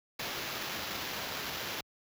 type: noise with sample-and-hold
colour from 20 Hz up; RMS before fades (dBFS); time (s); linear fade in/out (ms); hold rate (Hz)
white; -38; 0.19-1.81; 5; 8820
effects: high-pass 60 Hz 12 dB/octave